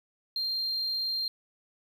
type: tone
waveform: triangle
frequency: 4186 Hz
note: C8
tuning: in tune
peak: -26 dBFS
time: 0.36-1.28 s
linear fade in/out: 2 ms
effects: tanh soft clip ceiling -24 dBFS + 10-bit